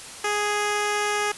10% pulse tone, 415.3 Hz, G#4, in tune, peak -14 dBFS, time 0.24-1.32 s, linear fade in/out 5 ms, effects white hiss -39 dBFS RMS until 1.37 s + resampled to 24000 Hz

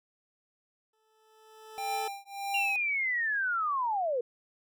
20% pulse tone with exponential growth, 437.2 Hz, A4, 11 cents flat, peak -29 dBFS, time 0.93-2.08 s, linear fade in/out 5 ms, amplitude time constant 250 ms
square tone with tremolo, 795 Hz, G5, 24 cents sharp, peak -30 dBFS, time 1.78-2.76 s, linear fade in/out 0 ms, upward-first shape triangle, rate 1.6 Hz, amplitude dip 100%
sine linear sweep, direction down, 2794 to 460 Hz, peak -27 dBFS, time 2.54-4.21 s, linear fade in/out 5 ms
effects none

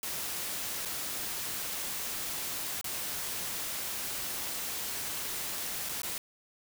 white noise with dropouts, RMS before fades -36 dBFS, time 0.03-6.18 s, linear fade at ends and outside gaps 1 ms, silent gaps 0.851-0.856 / 2.812-2.843 / 5.889-5.893 / 6.019-6.032 s, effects none

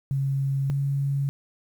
sine tone pair in turn, 136.9 / 139.37 Hz, C#3 / C#3, -21 / +10 cents, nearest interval unison, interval 31 cents, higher second, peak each -22 dBFS, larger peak neither, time 0.11-0.7 / 0.7-1.29 s, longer neither, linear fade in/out 0 ms, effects 9-bit

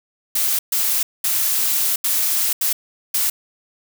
blue noise bursts at uneven times, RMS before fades -19 dBFS, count 6, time 0.35-0.59 / 0.72-1.03 / 1.24-1.96 / 2.04-2.53 / 2.61-2.73 / 3.14-3.3 s, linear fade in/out 5 ms, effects none

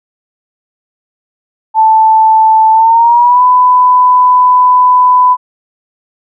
sine tone with pitch glide, 880 to 999.2 Hz, A5 to B5, 0 to +20 cents, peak -3 dBFS, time 1.74-5.37 s, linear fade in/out 50 ms, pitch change +220 cents, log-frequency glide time 2.72-3.43 s, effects none

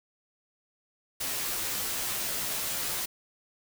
white noise with comb filter, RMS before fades -32 dBFS, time 1.2-3.06 s, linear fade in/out 10 ms, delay 13 ms, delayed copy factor -0.8, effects none

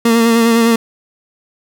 30% pulse tone with vibrato, 230.2 Hz, A#3, 22 cents flat, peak -6 dBFS, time 0.05-0.76 s, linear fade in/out 5 ms, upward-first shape sine, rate 9.8 Hz, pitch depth 27 cents each way, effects none

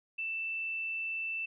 sine tone, 2659 Hz, E7, 14 cents sharp, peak -33 dBFS, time 0.18-1.46 s, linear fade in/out 10 ms, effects none

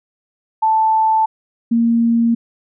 sine tone pair in turn, 880 / 232.1 Hz, A5 / A#3, 0 / -7 cents, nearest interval octave + major seventh, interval 2307 cents, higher first, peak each -11 dBFS, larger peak neither, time 0.62-1.26 / 1.71-2.35 s, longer neither, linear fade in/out 10 ms, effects none

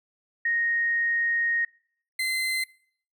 sine / 35% pulse tone pair in turn, 1864.7 / 2062 Hz, A#6 / C7, 0 / -26 cents, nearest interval major second, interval 174 cents, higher second, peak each -22 / -23 dBFS, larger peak first, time 0.45-1.65 / 2.19-2.64 s, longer first, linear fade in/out 5 ms, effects noise-tail reverb RT60 0.6 s tail -24 dB re dry

